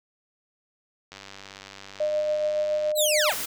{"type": "click train", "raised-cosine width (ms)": 0.2, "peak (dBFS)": -24, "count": 177, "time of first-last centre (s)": [1.12, 2.916], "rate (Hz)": 98}
{"type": "tone with tremolo", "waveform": "sine", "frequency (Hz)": 607, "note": "D#5", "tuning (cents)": -43, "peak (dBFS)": -21, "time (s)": [2, 3.3], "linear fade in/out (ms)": 5, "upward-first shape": "sine", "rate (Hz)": 7.1, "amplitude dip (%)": 30}
{"type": "linear sweep", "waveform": "15% pulse", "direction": "down", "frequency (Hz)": [4186, 398.4], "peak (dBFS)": -15, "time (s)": [2.95, 3.35], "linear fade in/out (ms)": 50}
{"type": "noise", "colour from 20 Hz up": "white", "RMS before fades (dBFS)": -31, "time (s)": [3.31, 3.46], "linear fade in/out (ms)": 10}
{"effects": []}